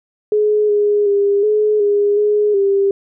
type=tone with pitch steps; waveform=sine; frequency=422.1 / 413.9 / 402.7 / 424.4 / 409.1 / 418 / 395.7 Hz; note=G#4 / G#4 / G4 / G#4 / G#4 / G#4 / G4; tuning=+28 / -6 / +47 / +38 / -26 / +11 / +16 cents; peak=-11 dBFS; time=0.32-2.91 s; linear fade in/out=2 ms; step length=370 ms; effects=none